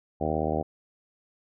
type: harmonic tone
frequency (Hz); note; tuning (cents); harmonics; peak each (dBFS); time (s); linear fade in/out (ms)
77.78; D#2; 0; 1 / 2 / 3 / 4 / 5 / 6 / 7 / 8 / 9 / 10; -34 / -34 / -34 / -34 / -34 / -34 / -34 / -34 / -34 / -34; 0.2-0.63; 20
effects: none